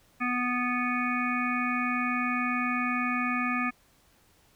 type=harmonic tone; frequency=246.9 Hz; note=B3; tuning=in tune; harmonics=1 / 3 / 5 / 7 / 9 / 10; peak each=-30 / -38 / -31 / -35 / -34 / -35 dBFS; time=0.2-3.71 s; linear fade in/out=20 ms; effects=pink hiss -63 dBFS RMS until 4.55 s